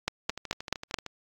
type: two click trains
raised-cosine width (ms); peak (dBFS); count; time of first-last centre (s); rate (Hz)
0.2; -9 / -20; 5 / 11; 0.08-0.942 / 0.3-1.063; 4.64 / 13.1
effects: AAC 64 kbps